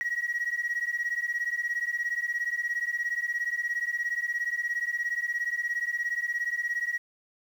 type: beating tone pair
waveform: sine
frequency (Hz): 1900 / 1917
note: A#6 / A#6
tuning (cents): +33 / +48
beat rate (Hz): 17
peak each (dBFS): -29 / -29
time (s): 0.01-6.98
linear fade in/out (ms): 0
effects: tanh soft clip ceiling -23 dBFS + 9-bit